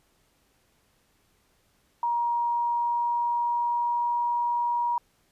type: tone with pitch glide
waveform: sine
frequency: 947 to 954.7 Hz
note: A#5 to A#5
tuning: +27 to +41 cents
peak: -23 dBFS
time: 2.03-4.98 s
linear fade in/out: 2 ms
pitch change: +14 cents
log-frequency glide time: 2.36-4.22 s
effects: pink hiss -67 dBFS RMS until 5.31 s + resampled to 32000 Hz